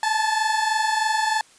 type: tone pair together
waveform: 30% pulse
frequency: 859.8 / 883 Hz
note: A5 / A5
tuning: -40 / +6 cents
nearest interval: unison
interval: 46 cents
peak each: -20 dBFS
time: 0.03-1.41 s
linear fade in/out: 2 ms
effects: white hiss -53 dBFS RMS until 1.58 s + resampled to 22050 Hz